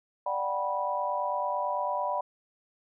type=chord; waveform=sine; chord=G major seventh; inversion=second; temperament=just; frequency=588 / 735 / 784 / 980 Hz; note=D5 / F#5 / G5 / B5; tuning=+2 / -12 / 0 / -14 cents; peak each=-33 / -35 / -36 / -30 dBFS; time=0.26-2.21 s; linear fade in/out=5 ms; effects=none